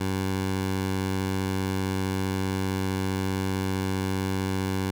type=tone; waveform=15% pulse; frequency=95.3 Hz; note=G2; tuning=48 cents flat; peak=-19 dBFS; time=0-4.91 s; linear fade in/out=10 ms; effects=none